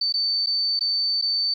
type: tone with dropouts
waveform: sine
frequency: 4549 Hz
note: C#8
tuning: 44 cents sharp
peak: -20 dBFS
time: 0.01-1.54 s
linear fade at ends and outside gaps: 5 ms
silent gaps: 0.125-0.139 / 0.462-0.469 / 0.793-0.808 / 1.215-1.222 s
effects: 10-bit